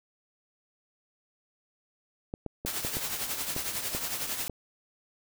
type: clicks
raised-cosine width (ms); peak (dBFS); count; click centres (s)
2; -21; 8; 2.339 / 2.463 / 2.65 / 2.849 / 2.969 / 3.564 / 3.949 / 4.497
type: noise with tremolo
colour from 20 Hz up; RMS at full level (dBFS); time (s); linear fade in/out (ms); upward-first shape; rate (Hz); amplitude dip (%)
white; -31; 2.66-4.48; 0; triangle; 11; 60
effects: none